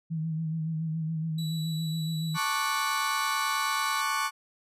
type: tone with vibrato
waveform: sine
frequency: 160.1 Hz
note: D#3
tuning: 50 cents sharp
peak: -28 dBFS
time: 0.1-2.38 s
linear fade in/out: 20 ms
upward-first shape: sine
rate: 7.1 Hz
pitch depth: 41 cents each way
type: tone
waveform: 40% pulse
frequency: 3930 Hz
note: B7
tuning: 9 cents flat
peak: -37 dBFS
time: 1.38-4.01 s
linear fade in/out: 5 ms
type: chord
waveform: 35% pulse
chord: D major seventh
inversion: second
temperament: equal with one note detuned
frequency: 880 / 1105.5 / 1174.7 / 1480 Hz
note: A5 / C#6 / D6 / F#6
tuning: 0 / -5 / 0 / 0 cents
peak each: -33 / -28 / -31 / -32 dBFS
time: 2.34-4.31 s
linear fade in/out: 50 ms
effects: resampled to 32000 Hz